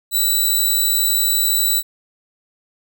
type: tone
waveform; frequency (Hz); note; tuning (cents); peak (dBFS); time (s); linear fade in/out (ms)
5% pulse; 3951; B7; 0; -7; 0.11-1.83; 50
effects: none